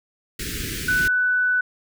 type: band-stop noise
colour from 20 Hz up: pink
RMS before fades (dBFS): -29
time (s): 0.39-1.08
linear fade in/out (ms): 5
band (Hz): 430 to 1500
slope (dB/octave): 48
type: tone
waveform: sine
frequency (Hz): 1492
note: F#6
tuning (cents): +14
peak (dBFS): -17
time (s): 0.88-1.61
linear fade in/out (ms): 5
effects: none